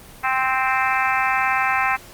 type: harmonic tone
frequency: 261.6 Hz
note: C4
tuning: in tune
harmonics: 3 / 4 / 5 / 6 / 7 / 8 / 9 / 10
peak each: -23 / -24 / -25 / -26 / -26 / -27 / -28 / -28 dBFS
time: 0.23-1.97 s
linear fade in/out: 20 ms
effects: pink hiss -43 dBFS RMS until 2.13 s + Opus 32 kbps